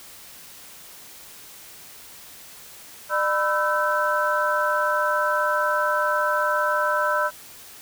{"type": "tone cluster", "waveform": "sine", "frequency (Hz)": [600, 994, 1321, 1536], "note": ["D5", "B5", "E6", "G6"], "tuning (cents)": [37, 11, 3, -36], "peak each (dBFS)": -25, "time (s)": [3.09, 7.31], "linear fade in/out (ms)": 50, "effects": ["white hiss -44 dBFS RMS until 7.81 s"]}